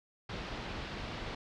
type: low-pass noise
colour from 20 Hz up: pink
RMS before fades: -41 dBFS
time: 0.29-1.35 s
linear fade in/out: 5 ms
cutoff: 4400 Hz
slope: 24 dB/octave
effects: none